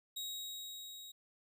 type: tone with level ramp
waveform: sawtooth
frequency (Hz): 3800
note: A#7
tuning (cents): +33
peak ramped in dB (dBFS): -36 to -46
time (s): 0.16-1.12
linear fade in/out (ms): 10
effects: none